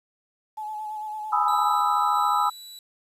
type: tone with vibrato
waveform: sine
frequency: 855 Hz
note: A5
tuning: 50 cents flat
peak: -30 dBFS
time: 0.57-1.75 s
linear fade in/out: 10 ms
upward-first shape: sine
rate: 8.9 Hz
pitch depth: 24 cents each way
type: chord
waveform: sine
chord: E major seventh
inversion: first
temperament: equal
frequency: 830.6 / 987.8 / 1244.5 / 1318.5 Hz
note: G#5 / B5 / D#6 / E6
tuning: 0 / 0 / 0 / 0 cents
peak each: -25 dBFS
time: 1.32-2.5 s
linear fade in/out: 10 ms
type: tone with tremolo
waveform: sawtooth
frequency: 3940 Hz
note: B7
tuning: 5 cents flat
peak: -34 dBFS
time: 1.48-2.79 s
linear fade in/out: 2 ms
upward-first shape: square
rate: 1.5 Hz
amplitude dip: 30%
effects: resampled to 32000 Hz + 9-bit